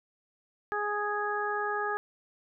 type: harmonic tone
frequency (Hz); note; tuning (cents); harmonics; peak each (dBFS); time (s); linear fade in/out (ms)
415.3; G#4; 0; 1 / 2 / 3 / 4; -34 / -34 / -34 / -34; 0.72-1.97; 0
effects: none